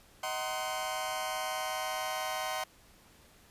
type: chord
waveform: sawtooth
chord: C half-diminished seventh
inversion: first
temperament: just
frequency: 627.9 / 753.5 / 941.9 / 1046.5 Hz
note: Eb5 / Gb5 / Bb5 / C6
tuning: +16 / +31 / +18 / 0 cents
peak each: -35 / -33 / -39 / -35 dBFS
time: 0.23-2.64 s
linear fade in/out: 5 ms
effects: pink hiss -60 dBFS RMS until 3.5 s + resampled to 32000 Hz